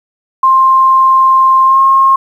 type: tone with pitch glide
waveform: sine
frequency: 1055 to 1074.1 Hz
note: C6 to C6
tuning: +14 to +45 cents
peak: -4 dBFS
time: 0.43-2.16 s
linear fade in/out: 5 ms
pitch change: +31 cents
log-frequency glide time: 1.65-1.79 s
effects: 7-bit